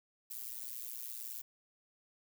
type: noise with amplitude modulation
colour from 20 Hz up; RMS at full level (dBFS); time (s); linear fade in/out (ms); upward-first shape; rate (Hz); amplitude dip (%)
violet; -40; 0.3-1.42; 10; sine; 119; 100
effects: none